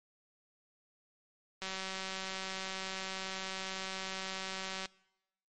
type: click train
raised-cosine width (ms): 0.2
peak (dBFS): -22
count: 616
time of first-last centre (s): 1.62-4.857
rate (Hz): 190
effects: noise-tail reverb RT60 0.9 s tail -23 dB re dry + MP3 48 kbps